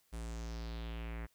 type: tone with low-pass filter sweep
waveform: square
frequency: 56.8 Hz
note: A#1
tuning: 44 cents flat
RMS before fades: -42 dBFS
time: 0.12-1.27 s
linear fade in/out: 20 ms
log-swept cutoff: 10000 to 1900 Hz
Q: 2.9
effects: white hiss -73 dBFS RMS until 1.34 s